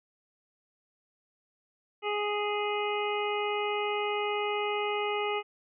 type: harmonic tone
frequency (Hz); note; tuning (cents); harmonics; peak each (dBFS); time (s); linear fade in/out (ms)
415.3; G#4; 0; 1 / 2 / 3 / 5 / 6 / 7; -31 / -34 / -36 / -38 / -39 / -39; 2.02-5.43; 50
effects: none